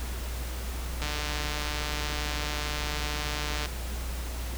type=click train; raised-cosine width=0.2 ms; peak=-15 dBFS; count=394; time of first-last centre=1.02-3.658 s; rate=149 Hz; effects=added 60 Hz sine -32 dBFS peak until 4.57 s + pink hiss -40 dBFS RMS until 4.57 s